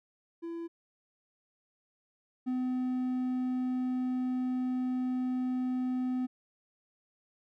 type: tone pair in turn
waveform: triangle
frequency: 335.5 / 253.7 Hz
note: E4 / B3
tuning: +31 / +47 cents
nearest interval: perfect fourth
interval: 484 cents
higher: first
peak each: -34 / -27 dBFS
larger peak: second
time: 0.42-0.68 / 2.46-6.27 s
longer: second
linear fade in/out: 20 ms
effects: none